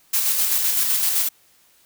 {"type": "noise with tremolo", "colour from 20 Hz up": "blue", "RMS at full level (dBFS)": -19, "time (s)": [0.13, 1.29], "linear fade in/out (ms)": 10, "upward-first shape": "square", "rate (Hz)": 7.8, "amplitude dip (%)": 30, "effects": ["white hiss -57 dBFS RMS until 1.85 s"]}